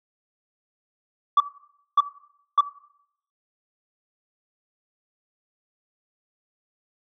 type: tone bursts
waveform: sine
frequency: 1154 Hz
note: D6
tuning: 31 cents flat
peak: -10 dBFS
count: 3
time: 1.37-2.609 s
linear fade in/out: 5 ms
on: 33 ms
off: 570 ms
effects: noise-tail reverb RT60 0.7 s tail -18 dB re dry + tanh soft clip ceiling -11 dBFS